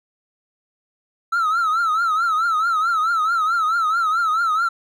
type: tone with vibrato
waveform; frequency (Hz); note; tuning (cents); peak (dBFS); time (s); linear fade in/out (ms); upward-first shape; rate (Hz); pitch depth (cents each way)
triangle; 1318; E6; -1; -14; 1.32-4.69; 10; triangle; 4.6; 130
effects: tanh soft clip ceiling -10 dBFS